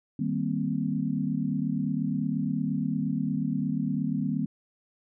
sine chord, C minor seventh, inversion first, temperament equal, 155.56 / 196 / 233.1 / 261.6 Hz, Eb3 / G3 / Bb3 / C4, 0 / 0 / 0 / 0 cents, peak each -31 dBFS, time 0.19-4.46 s, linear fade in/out 5 ms, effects none

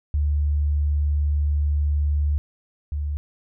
sine tone pair in turn, 73.42 / 73.42 Hz, D2 / D2, 0 / 0 cents, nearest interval unison, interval 0 cents, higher neither, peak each -18 / -23 dBFS, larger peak first, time 0.14-2.38 / 2.92-3.17 s, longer first, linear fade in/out 0 ms, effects none

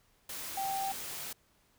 sine tone in noise, 780 Hz, G5, 9 cents flat, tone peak -32 dBFS, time 0.57-0.92 s, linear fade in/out 5 ms, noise white, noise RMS -41 dBFS, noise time 0.29-1.33 s, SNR +6 dB, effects pink hiss -69 dBFS RMS until 1.78 s

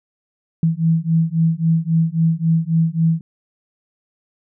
sine beating tone pair, 161.7 / 165.4 Hz, E3 / E3, -33 / +6 cents, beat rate 3.7 Hz, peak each -17 dBFS, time 0.63-3.21 s, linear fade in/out 2 ms, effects none

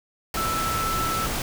sine tone in noise, 1322 Hz, E6, 5 cents sharp, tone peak -25 dBFS, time 0.37-1.26 s, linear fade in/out 2 ms, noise pink, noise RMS -28 dBFS, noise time 0.34-1.42 s, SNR 0 dB, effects none

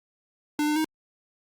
square tone with pitch steps, 298.3 / 300.8 / 314 Hz, D4 / D4 / D#4, +27 / +42 / +16 cents, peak -23 dBFS, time 0.59-0.845 s, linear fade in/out 2 ms, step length 85 ms, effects Opus 48 kbps

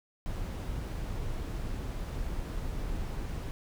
brown noise, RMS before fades -35 dBFS, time 0.26-3.51 s, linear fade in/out 0 ms, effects none

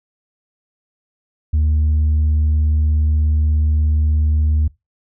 sine tone, 76.4 Hz, D#2, 31 cents flat, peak -10 dBFS, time 1.53-4.68 s, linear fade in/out 10 ms, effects noise-tail reverb RT60 0.2 s tail -22 dB re dry + tanh soft clip ceiling -11 dBFS

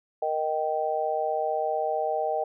sine chord, Eb major, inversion second, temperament just, 466.7 / 622.3 / 777.8 Hz, Bb4 / Eb5 / G5, +2 / 0 / -14 cents, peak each -31 / -28 / -28 dBFS, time 0.22-2.44 s, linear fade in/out 5 ms, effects none

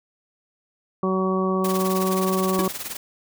harmonic tone, 188.2 Hz, F#3, 30 cents sharp, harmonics 1 / 2 / 3 / 4 / 5 / 6, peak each -23 / -24 / -30 / -35 / -36 / -27 dBFS, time 1.03-2.68 s, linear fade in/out 2 ms
white noise with tremolo, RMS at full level -29 dBFS, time 1.64-2.97 s, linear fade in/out 5 ms, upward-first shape triangle, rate 19 Hz, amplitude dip 80%
square tone with exponential decay, 331.9 Hz, E4, 12 cents sharp, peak -19 dBFS, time 2.59-2.69 s, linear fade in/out 0 ms, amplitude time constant 20 ms
effects none

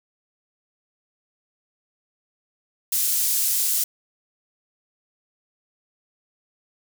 pink high-pass noise, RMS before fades -22 dBFS, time 2.92-3.84 s, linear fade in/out 5 ms, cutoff 8200 Hz, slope 12 dB/octave, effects none

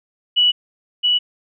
sine tone with echo, 2945 Hz, F#7, 9 cents flat, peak -11 dBFS, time 0.36-0.52 s, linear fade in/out 20 ms, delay 670 ms, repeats 1, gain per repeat -2 dB, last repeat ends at 1.19 s, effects none

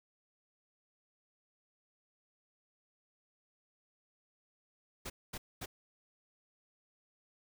pink noise bursts, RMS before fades -42 dBFS, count 3, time 5.05-5.66 s, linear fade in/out 10 ms, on 50 ms, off 230 ms, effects none

